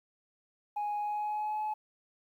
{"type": "tone with pitch glide", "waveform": "sine", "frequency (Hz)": [830.6, 854.4], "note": ["G#5", "G#5"], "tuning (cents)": [0, 49], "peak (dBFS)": -29, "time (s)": [0.76, 1.74], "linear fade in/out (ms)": 10, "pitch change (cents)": 49, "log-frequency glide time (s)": [0.98, 1.61], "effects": ["tanh soft clip ceiling -29 dBFS", "11-bit"]}